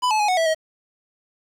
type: tone with pitch steps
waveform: square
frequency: 997 / 862 / 835 / 737 / 655 / 635 Hz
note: B5 / A5 / G#5 / F#5 / E5 / D#5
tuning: +16 / -36 / +9 / -7 / -11 / +35 cents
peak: -18 dBFS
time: 0.02-0.548 s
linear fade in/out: 20 ms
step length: 88 ms
effects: low-pass 8000 Hz 12 dB/octave + 8-bit